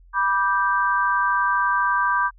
sine chord, G major, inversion first, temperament just, 980 / 1176 / 1568 Hz, B5 / D6 / G6, -14 / +2 / 0 cents, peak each -22 dBFS, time 0.13-2.31 s, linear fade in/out 50 ms, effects added 43 Hz sine -47 dBFS peak until 2.38 s

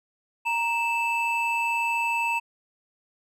triangle tone pair together, 932.9 / 2637 Hz, A#5 / E7, +1 / 0 cents, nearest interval octave + tritone, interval 1799 cents, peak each -24 dBFS, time 0.45-2.4 s, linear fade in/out 20 ms, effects none

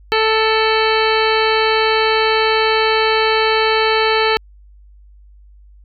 harmonic tone with a mistuned harmonic, 440 Hz, A4, in tune, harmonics 1 / 2 / 3 / 4 / 5 / 6 / 7 / 9 / 10, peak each -16 / -19 / -21 / -22 / -23 / -24 / -24 / -26 / -26 dBFS, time 0.12-4.37 s, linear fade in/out 0 ms, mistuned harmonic 5, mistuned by +31 cents, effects added 50 Hz sine -41 dBFS peak until 5.84 s

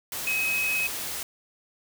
sine tone in noise, 2547 Hz, D#7, 40 cents sharp, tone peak -24 dBFS, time 0.27-0.87 s, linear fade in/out 2 ms, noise white, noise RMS -33 dBFS, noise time 0.12-1.23 s, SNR +6 dB, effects none

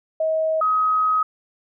sine tone pair in turn, 636 / 1264.7 Hz, D#5 / D#6, +38 / +28 cents, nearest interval octave, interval 1190 cents, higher second, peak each -18 / -16 dBFS, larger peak second, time 0.2-0.61 / 0.61-1.23 s, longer second, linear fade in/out 5 ms, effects none

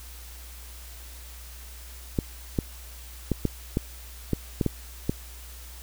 clicks, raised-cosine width 3 ms, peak -10 dBFS, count 9, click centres 2.188 / 2.588 / 3.317 / 3.453 / 3.771 / 4.333 / 4.612 / 4.663 / 5.095 s, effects added 60 Hz sine -42 dBFS peak until 5.82 s + white hiss -47 dBFS RMS until 5.82 s

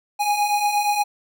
square beating tone pair, 820 / 828.5 Hz, G#5 / G#5, -22 / -4 cents, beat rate 8.5 Hz, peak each -26 / -20 dBFS, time 0.19-1.04 s, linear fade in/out 20 ms, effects none

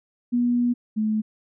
sine tone pair in turn, 242.3 / 215.9 Hz, B3 / A3, -33 / -33 cents, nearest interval major second, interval 200 cents, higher first, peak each -18 / -20 dBFS, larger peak first, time 0.32-0.74 / 0.96-1.22 s, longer first, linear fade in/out 20 ms, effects none

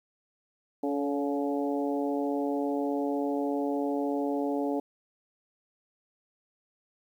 harmonic tone with a mistuned harmonic, 141.7 Hz, C#3, 38 cents sharp, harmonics 2 / 3 / 4 / 5 / 6, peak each -29 / -33 / -35 / -37 / -39 dBFS, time 0.83-4.8 s, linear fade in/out 5 ms, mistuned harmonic 3, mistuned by +27 cents, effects 10-bit

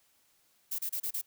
violet noise bursts, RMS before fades -34 dBFS, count 5, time 0.71-1.215 s, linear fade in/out 10 ms, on 77 ms, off 30 ms, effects white hiss -69 dBFS RMS until 1.26 s

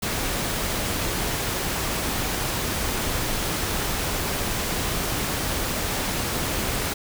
pink noise, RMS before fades -26 dBFS, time 0.02-6.94 s, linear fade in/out 10 ms, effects none

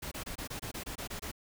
pink noise bursts, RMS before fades -40 dBFS, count 11, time 0.02-1.316 s, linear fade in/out 10 ms, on 96 ms, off 24 ms, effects none

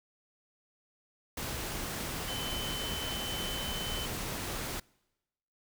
sine tone in noise, 3048 Hz, G7, 49 cents flat, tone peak -38 dBFS, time 2.28-4.06 s, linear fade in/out 5 ms, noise pink, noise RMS -37 dBFS, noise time 1.37-4.8 s, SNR -4 dB, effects noise-tail reverb RT60 1.0 s tail -26 dB re dry

